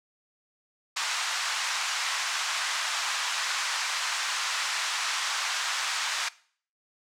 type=band-pass noise; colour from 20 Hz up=pink; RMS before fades=-30 dBFS; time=0.96-6.29 s; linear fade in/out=10 ms; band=1000 to 7500 Hz; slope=24 dB/octave; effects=noise-tail reverb RT60 0.5 s tail -20 dB re dry